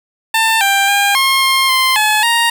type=tone with pitch steps; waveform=15% pulse; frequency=894 / 791 / 804 / 1073 / 1066 / 1045 / 855 / 934 Hz; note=A5 / G5 / G5 / C6 / C6 / C6 / A5 / A#5; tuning=+27 / +15 / +44 / +43 / +32 / -2 / -50 / +3 cents; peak=-4 dBFS; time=0.34-2.5 s; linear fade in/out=5 ms; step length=270 ms; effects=7-bit